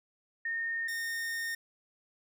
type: tone pair in turn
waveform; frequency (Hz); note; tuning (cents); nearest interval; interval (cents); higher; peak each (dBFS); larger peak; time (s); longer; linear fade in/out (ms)
sine / 45% pulse; 1834 / 1834; A#6 / A#6; -29 / -29; unison; 0; neither; -31 / -33; first; 0.45-0.88 / 0.88-1.55; second; 5
effects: none